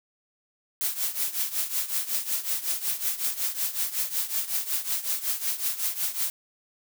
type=noise with tremolo; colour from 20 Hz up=blue; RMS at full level=-25 dBFS; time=0.81-6.3 s; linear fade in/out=0 ms; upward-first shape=triangle; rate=5.4 Hz; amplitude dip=85%; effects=none